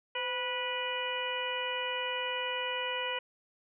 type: harmonic tone with a mistuned harmonic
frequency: 490 Hz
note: B4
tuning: 14 cents flat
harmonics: 1 / 2 / 3 / 4 / 5 / 6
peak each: -38 / -38 / -42 / -40 / -39 / -37 dBFS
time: 0.15-3.19 s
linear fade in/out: 5 ms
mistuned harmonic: 1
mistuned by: +66 cents
effects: none